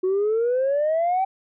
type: exponential sweep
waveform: sine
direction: up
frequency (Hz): 365.7 to 778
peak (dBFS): -17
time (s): 0.03-1.25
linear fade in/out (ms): 10
effects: tanh soft clip ceiling -16 dBFS